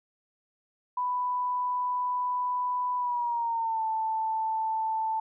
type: tone with pitch glide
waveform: sine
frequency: 992 to 883.8 Hz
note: B5 to A5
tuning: +7 to +7 cents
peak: -26 dBFS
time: 0.97-5.2 s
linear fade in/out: 5 ms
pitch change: -200 cents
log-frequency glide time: 2.97-3.84 s
effects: none